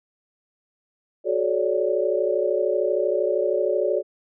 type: chord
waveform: sine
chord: D major seventh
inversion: first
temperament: equal with one note detuned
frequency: 370 / 429 / 554.4 / 587.3 Hz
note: F#4 / A4 / C#5 / D5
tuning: 0 / -44 / 0 / 0 cents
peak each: -25 dBFS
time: 1.24-4.03 s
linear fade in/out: 50 ms
effects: none